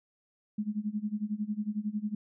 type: tone with tremolo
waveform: sine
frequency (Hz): 210.6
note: G#3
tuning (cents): +24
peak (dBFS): -27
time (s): 0.58-2.15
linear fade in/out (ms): 5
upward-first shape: sine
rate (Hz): 11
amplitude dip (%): 90
effects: none